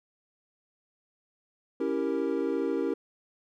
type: chord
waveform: triangle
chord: C# diminished seventh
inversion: none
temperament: equal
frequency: 277.2 / 329.6 / 392 / 466.2 Hz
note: C#4 / E4 / G4 / Bb4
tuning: 0 / 0 / 0 / 0 cents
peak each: -30 dBFS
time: 1.8-2.94 s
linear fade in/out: 5 ms
effects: none